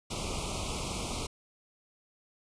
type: band-stop noise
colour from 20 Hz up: pink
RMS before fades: -35 dBFS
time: 0.1-1.27 s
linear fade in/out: 10 ms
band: 1300 to 2200 Hz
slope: 96 dB/octave
effects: resampled to 22050 Hz